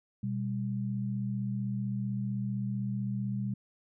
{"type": "tone pair together", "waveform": "sine", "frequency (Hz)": [123.47, 199.15], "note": ["B2", "G3"], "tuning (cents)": [0, 28], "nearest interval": "minor sixth", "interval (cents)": 828, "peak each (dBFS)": [-33, -33], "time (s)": [0.23, 3.54], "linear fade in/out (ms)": 5, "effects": []}